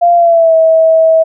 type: tone with pitch glide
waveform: sine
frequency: 693 to 646.6 Hz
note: F5 to E5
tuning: -14 to -34 cents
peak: -4 dBFS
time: 0.01-1.24 s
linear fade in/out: 20 ms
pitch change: -120 cents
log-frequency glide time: 0.15-0.55 s
effects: none